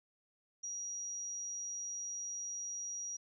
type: tone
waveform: sine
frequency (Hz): 5750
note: F8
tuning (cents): +50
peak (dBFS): -39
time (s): 0.63-3.17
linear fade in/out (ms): 10
effects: none